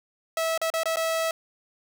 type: tone with dropouts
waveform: sawtooth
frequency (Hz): 651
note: E5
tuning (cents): -22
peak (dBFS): -20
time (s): 0.37-1.31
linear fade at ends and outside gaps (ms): 2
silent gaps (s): 0.577-0.615 / 0.702-0.738 / 0.834-0.856 / 0.959-0.969
effects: none